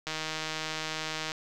click train, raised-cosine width 0.2 ms, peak -16 dBFS, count 197, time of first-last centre 0.07-1.318 s, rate 157 Hz, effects none

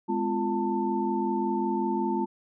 sine tone cluster, 209.2 / 254.6 / 345.1 / 891 Hz, G#3 / C4 / F4 / A5, +13 / -47 / -21 / +22 cents, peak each -30 / -32 / -29 / -30 dBFS, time 0.08-2.26 s, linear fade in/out 20 ms, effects none

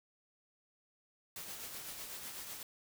white noise with tremolo, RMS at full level -44 dBFS, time 1.36-2.63 s, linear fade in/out 2 ms, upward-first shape triangle, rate 8 Hz, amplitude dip 45%, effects none

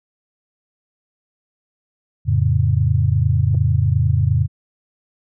sine chord, F augmented, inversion none, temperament equal, 87.31 / 110 / 138.59 Hz, F2 / A2 / C#3, 0 / 0 / 0 cents, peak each -18 / -17 / -18 dBFS, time 2.25-4.48 s, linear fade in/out 50 ms
clicks, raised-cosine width 2 ms, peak -24 dBFS, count 2, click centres 3.545 / 3.551 s
effects none

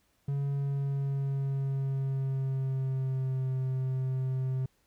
triangle tone with pitch glide, 140 to 130.62 Hz, C#3 to C3, +18 to -3 cents, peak -26 dBFS, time 0.28-4.66 s, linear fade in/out 5 ms, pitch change -121 cents, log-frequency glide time 0.52-3.52 s, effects pink hiss -71 dBFS RMS until 4.86 s

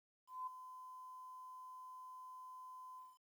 sine tone with ADSR envelope, 1020 Hz, C6, 44 cents flat, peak -40 dBFS, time 0.27-3.19 s, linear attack 200 ms, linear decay 8 ms, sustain -11 dB, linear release 210 ms, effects 12-bit

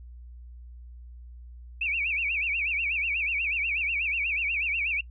sine tone with vibrato, 2489 Hz, D#7, in tune, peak -25 dBFS, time 1.81-5.01 s, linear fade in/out 5 ms, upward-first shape sine, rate 8.2 Hz, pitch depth 190 cents each way, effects noise-tail reverb RT60 0.1 s tail -23 dB re dry + added 60 Hz sine -42 dBFS peak until 5.1 s

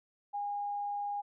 sine tone, 816 Hz, G#5, 31 cents flat, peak -33 dBFS, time 0.33-1.22 s, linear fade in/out 20 ms, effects none

